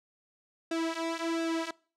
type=tone with flanger; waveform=sawtooth; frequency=329.6 Hz; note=E4; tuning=in tune; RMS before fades=-32 dBFS; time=0.71-1.71 s; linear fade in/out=5 ms; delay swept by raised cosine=0.93 to 3.73 ms; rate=1.4 Hz; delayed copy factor=-0.85; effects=noise-tail reverb RT60 0.4 s tail -23 dB re dry + low-pass 7000 Hz 12 dB/octave